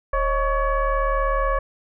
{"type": "tone with frequency modulation", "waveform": "sine", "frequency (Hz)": 541, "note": "C#5", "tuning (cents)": -42, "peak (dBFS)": -18, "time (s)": [0.13, 1.59], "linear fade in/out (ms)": 5, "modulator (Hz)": 579, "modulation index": 1.5, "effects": []}